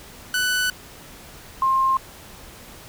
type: tone pair in turn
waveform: sawtooth / sine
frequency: 1492 / 1060.8 Hz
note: F#6 / C6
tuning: +14 / +23 cents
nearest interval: tritone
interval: 591 cents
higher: first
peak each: -16 dBFS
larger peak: neither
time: 0.34-0.7 / 1.62-1.97 s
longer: first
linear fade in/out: 2 ms
effects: pink hiss -43 dBFS RMS until 2.88 s